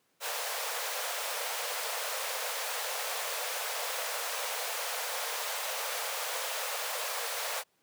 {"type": "high-pass noise", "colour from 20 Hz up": "pink", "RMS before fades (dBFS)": -35, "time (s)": [0.2, 7.64], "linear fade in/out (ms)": 50, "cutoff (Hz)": 460, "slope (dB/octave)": 96, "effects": ["pink hiss -72 dBFS RMS until 7.82 s", "high-pass 200 Hz 12 dB/octave"]}